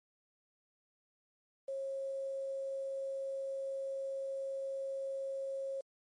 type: tone with quantisation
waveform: sine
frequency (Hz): 542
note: C#5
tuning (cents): -39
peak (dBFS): -36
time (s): 1.68-5.81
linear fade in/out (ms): 5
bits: 10
effects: MP3 48 kbps